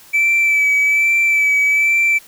triangle tone with vibrato, 2312 Hz, D7, 28 cents flat, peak -9 dBFS, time 0.13-2.19 s, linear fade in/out 20 ms, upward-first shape sine, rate 1.2 Hz, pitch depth 25 cents each way, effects tanh soft clip ceiling -6 dBFS + white hiss -44 dBFS RMS until 2.27 s

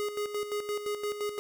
square tone with tremolo, 415.3 Hz, G#4, in tune, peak -30 dBFS, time 0-1.39 s, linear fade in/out 0 ms, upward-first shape square, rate 5.8 Hz, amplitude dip 60%, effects none

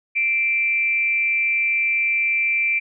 sine tone with frequency modulation, 2349 Hz, D7, in tune, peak -17 dBFS, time 0.15-2.8 s, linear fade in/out 20 ms, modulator 250 Hz, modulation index 0.32, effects none

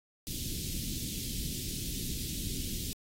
pink band-stop noise, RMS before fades -37 dBFS, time 0.27-2.93 s, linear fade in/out 0 ms, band 300 to 3200 Hz, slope 24 dB/octave, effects AAC 48 kbps

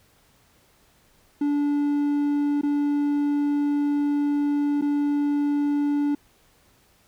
triangle tone with dropouts, 289.6 Hz, D4, 24 cents flat, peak -18 dBFS, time 1.41-6.15 s, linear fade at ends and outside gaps 5 ms, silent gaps 2.613-2.632 / 4.813-4.821 s, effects pink hiss -60 dBFS RMS until 7.07 s

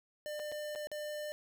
square tone with dropouts, 599 Hz, D5, 34 cents sharp, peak -39 dBFS, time 0.26-1.32 s, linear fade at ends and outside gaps 0 ms, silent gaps 0.394-0.398 / 0.517-0.522 / 0.751-0.758 / 0.871-0.916 s, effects none

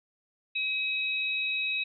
sine tone pair together, 2547 / 3819 Hz, D#7 / A#7, +40 / +41 cents, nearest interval perfect fifth, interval 701 cents, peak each -28 / -34 dBFS, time 0.55-1.84 s, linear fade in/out 10 ms, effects none

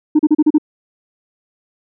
sine tone bursts, 304.5 Hz, D#4, 37 cents flat, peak -5 dBFS, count 6, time 0.15-0.583 s, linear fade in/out 10 ms, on 43 ms, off 35 ms, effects tanh soft clip ceiling -5 dBFS

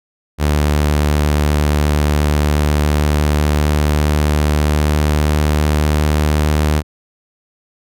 sawtooth tone with pitch glide, 74.3 to 75.69 Hz, D2 to D#2, +21 to -47 cents, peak -8 dBFS, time 0.38-6.83 s, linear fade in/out 50 ms, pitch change +32 cents, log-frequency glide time 2.36-6.69 s, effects none

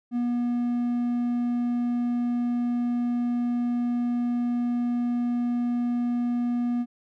triangle tone, 241.3 Hz, B3, 40 cents flat, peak -21 dBFS, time 0.11-6.86 s, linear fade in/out 50 ms, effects none

